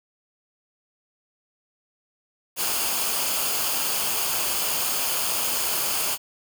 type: noise with comb filter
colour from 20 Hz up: white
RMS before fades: -25 dBFS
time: 2.56-6.18 s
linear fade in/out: 50 ms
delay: 0.52 ms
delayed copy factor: -0.5
effects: none